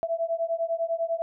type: beating tone pair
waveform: sine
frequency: 659.3 / 669.3 Hz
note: E5 / E5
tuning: 0 / +26 cents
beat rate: 10 Hz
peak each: -28 dBFS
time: 0.03-1.22 s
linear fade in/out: 0 ms
effects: none